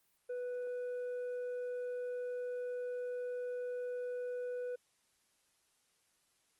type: tone with tanh clipping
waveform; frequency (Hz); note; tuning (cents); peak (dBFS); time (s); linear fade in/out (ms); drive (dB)
sine; 493.9; B4; 0; -38; 0.29-4.76; 10; 4
effects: white hiss -75 dBFS RMS until 6.59 s + Opus 32 kbps